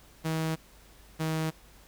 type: tone pair in turn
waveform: sawtooth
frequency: 160 / 158.8 Hz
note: D#3 / D#3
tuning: +49 / +36 cents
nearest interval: unison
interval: 13 cents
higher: first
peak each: -24 / -24 dBFS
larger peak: neither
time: 0.24-0.56 / 1.19-1.51 s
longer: neither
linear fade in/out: 20 ms
effects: added 50 Hz sine -57 dBFS peak until 1.87 s + pink hiss -57 dBFS RMS until 1.87 s